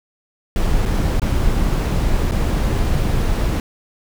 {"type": "noise with dropouts", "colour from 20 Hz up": "brown", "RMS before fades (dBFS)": -17, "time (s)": [0.56, 3.6], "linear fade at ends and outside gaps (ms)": 1, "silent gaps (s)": [[0.855, 0.859], [1.197, 1.218], [2.312, 2.319]], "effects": []}